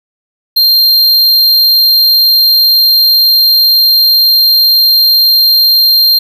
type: tone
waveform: square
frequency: 4186 Hz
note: C8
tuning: in tune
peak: -5 dBFS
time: 0.56-6.19 s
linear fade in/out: 10 ms
effects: 7-bit